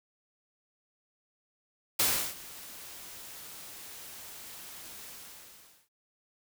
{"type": "noise with ADSR envelope", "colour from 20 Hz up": "white", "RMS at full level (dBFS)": -25, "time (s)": [1.99, 5.89], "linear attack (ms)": 8, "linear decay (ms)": 340, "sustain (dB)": -21, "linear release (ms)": 820, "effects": []}